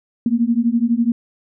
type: beating tone pair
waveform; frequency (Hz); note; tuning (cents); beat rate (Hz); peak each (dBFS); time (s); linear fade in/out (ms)
sine; 228.4 / 240.4; A#3 / B3; -35 / -46; 12; -17; 0.26-1.12; 2
effects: none